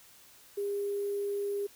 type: tone with sample-and-hold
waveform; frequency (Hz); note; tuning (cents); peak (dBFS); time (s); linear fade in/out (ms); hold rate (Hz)
sine; 404; G#4; -48; -30; 0.57-1.67; 10; 11025
effects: white hiss -57 dBFS RMS until 1.75 s